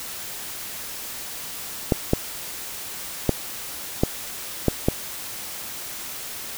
clicks, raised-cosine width 2 ms, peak -3 dBFS, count 6, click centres 1.922 / 2.134 / 3.293 / 4.035 / 4.683 / 4.885 s, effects white hiss -34 dBFS RMS until 6.57 s

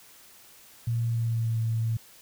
sine tone with pitch glide, 116.54 to 113.16 Hz, A#2 to A2, 0 to +49 cents, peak -24 dBFS, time 0.87-1.97 s, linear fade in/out 5 ms, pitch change -51 cents, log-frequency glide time 1.05-1.6 s, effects white hiss -53 dBFS RMS until 2.21 s

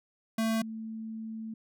square / sine tone pair in turn, 223.5 / 221.8 Hz, A3 / A3, +27 / +14 cents, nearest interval unison, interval 13 cents, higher first, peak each -27 / -36 dBFS, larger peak first, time 0.38-0.62 / 0.62-1.54 s, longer second, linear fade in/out 5 ms, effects none

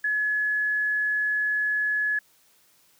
sine tone, 1700 Hz, G#6, 40 cents sharp, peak -22 dBFS, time 0.04-2.19 s, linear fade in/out 5 ms, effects white hiss -61 dBFS RMS until 2.99 s + high-pass 80 Hz 12 dB/octave

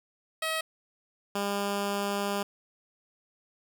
10% pulse tone pair in turn, 639 / 201.3 Hz, D#5 / G3, +46 / +46 cents, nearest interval octave + minor sixth, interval 2000 cents, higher first, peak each -20 dBFS, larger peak neither, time 0.42-0.61 / 1.35-2.43 s, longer second, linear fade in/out 5 ms, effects none

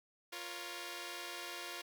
5% pulse chord, Bb minor, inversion second, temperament equal with one note detuned, 349.2 / 472.4 / 554.4 Hz, F4 / Bb4 / Db5, 0 / +23 / 0 cents, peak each -34 / -38 / -37 dBFS, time 0.32-1.82 s, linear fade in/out 10 ms, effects none

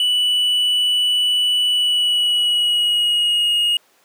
triangle tone with pitch glide, 2962 to 2869 Hz, F#7 to F7, +1 to +46 cents, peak -13 dBFS, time 0-3.77 s, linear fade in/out 2 ms, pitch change -55 cents, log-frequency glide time 1.67-3.54 s, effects pink hiss -56 dBFS RMS until 4.04 s + high-pass 400 Hz 12 dB/octave

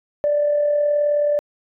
sine tone with amplitude modulation, 587.3 Hz, D5, in tune, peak -13 dBFS, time 0.24-1.39 s, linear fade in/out 0 ms, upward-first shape sine, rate 39 Hz, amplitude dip 35%, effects tanh soft clip ceiling -10 dBFS

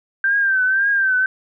sine tone with vibrato, 1568 Hz, G6, in tune, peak -14 dBFS, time 0.24-1.26 s, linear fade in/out 2 ms, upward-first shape triangle, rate 1.9 Hz, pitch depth 83 cents each way, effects none

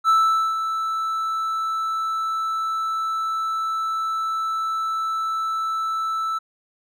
triangle tone with ADSR envelope, 1318.5 Hz, E6, in tune, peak -11 dBFS, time 0.04-6.39 s, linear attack 48 ms, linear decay 460 ms, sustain -9 dB, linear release 14 ms, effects none

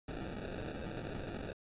white noise with sample-and-hold, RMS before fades -42 dBFS, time 0.08-1.53 s, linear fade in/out 5 ms, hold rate 1050 Hz, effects resampled to 8000 Hz

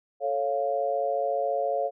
sine chord, A augmented, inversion none, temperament equal, 440 / 554.4 / 698.5 Hz, A4 / C#5 / E#5, 0 / 0 / 0 cents, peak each -32 / -27 / -28 dBFS, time 0.2-1.91 s, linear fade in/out 50 ms, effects none

